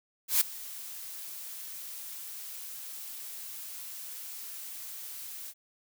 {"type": "noise with ADSR envelope", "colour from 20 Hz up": "blue", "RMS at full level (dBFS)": -22, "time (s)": [0.28, 5.54], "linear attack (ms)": 130, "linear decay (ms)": 7, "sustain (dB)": -20, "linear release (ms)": 52, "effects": []}